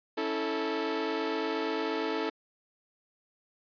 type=chord; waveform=sawtooth; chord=A major; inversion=first; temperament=equal with one note detuned; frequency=277.2 / 325.8 / 440 Hz; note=C#4 / E4 / A4; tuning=0 / -20 / 0 cents; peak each=-33 / -30 / -28 dBFS; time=0.17-2.3 s; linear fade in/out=10 ms; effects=resampled to 11025 Hz